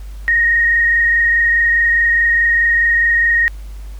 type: tone with frequency modulation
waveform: sine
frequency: 1864.7 Hz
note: A#6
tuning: in tune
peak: -10 dBFS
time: 0.28-3.48 s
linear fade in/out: 0 ms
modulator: 24.8 Hz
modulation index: 0.97
effects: added 50 Hz sine -27 dBFS peak until 3.99 s + pink hiss -47 dBFS RMS until 3.99 s